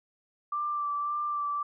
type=tone with vibrato; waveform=sine; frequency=1174.7 Hz; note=D6; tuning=in tune; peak=-28 dBFS; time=0.52-1.63 s; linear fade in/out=5 ms; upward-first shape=sine; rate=1.8 Hz; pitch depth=19 cents each way; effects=none